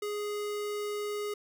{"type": "tone", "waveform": "square", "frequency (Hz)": 415.3, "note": "G#4", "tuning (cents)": 0, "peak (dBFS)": -33, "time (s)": [0.02, 1.34], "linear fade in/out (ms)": 5, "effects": []}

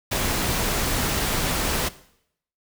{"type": "noise", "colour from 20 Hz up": "pink", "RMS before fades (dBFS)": -24, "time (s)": [0.11, 1.89], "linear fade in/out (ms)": 10, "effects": ["noise-tail reverb RT60 0.7 s tail -17 dB re dry"]}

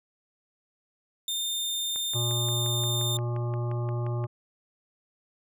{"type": "tone", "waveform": "sawtooth", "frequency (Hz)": 3619, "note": "A7", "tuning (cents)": 48, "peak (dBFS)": -25, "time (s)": [1.28, 3.17], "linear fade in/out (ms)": 2}
{"type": "click train", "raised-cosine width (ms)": 0.5, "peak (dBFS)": -28, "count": 14, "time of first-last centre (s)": [1.96, 4.241], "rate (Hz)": 5.7}
{"type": "harmonic tone", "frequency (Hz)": 119.7, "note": "A#2", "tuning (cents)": 46, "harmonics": [1, 3, 5, 7, 9, 10], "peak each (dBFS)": [-27, -37, -41, -44, -46, -47], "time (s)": [2.14, 4.27], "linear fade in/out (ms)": 20}
{"effects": []}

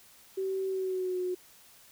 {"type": "tone with pitch glide", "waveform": "sine", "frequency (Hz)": [382.7, 363.7], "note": ["G4", "F#4"], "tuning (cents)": [-42, -30], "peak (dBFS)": -29, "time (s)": [0.37, 1.35], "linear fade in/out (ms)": 10, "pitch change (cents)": -88, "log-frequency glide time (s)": [0.67, 1.2], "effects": ["white hiss -57 dBFS RMS until 1.91 s"]}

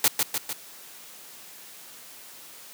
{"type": "noise with echo", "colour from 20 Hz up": "white", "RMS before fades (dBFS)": -19, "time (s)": [0.04, 0.08], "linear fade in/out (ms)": 2, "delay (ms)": 150, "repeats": 3, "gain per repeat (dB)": -4, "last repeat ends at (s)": 0.53, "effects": ["white hiss -46 dBFS RMS until 2.73 s", "high-pass 150 Hz 12 dB/octave"]}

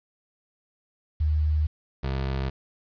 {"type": "tone pair in turn", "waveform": ["sine", "25% pulse"], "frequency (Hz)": [76.5, 66.75], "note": ["D#2", "C2"], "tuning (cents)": [-29, 35], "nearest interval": "major second", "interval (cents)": 236, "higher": "first", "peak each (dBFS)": [-20, -22], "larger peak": "first", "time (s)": [[1.2, 1.67], [2.03, 2.5]], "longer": "neither", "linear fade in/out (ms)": 10, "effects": ["resampled to 11025 Hz", "9-bit"]}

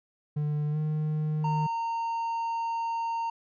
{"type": "tone with pitch glide", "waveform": "triangle", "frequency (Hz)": [149.1, 153.47], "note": ["D3", "D#3"], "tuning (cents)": [27, -23], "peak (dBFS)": -24, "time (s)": [0.36, 1.67], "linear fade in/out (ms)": 10, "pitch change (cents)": 50, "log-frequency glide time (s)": [0.71, 0.77]}
{"type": "tone", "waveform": "triangle", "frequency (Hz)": 920, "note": "A#5", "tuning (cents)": -23, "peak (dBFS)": -26, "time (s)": [1.44, 3.3], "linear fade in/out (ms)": 5}
{"effects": ["resampled to 16000 Hz"]}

